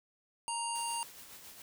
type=harmonic tone; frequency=932.3 Hz; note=A#5; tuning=in tune; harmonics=1 / 3 / 5 / 7 / 9 / 10; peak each=-36 / -42 / -46 / -50 / -46 / -40 dBFS; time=0.48-1.03 s; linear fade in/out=0 ms
type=noise with tremolo; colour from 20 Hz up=white; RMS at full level=-50 dBFS; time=0.75-1.62 s; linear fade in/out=2 ms; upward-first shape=sine; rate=7.2 Hz; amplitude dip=40%
effects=none